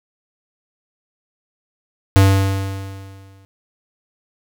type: tone with exponential decay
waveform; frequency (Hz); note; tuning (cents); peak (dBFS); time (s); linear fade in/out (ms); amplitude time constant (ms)
square; 97.1; G2; -16; -7; 2.16-3.45; 0; 280
effects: none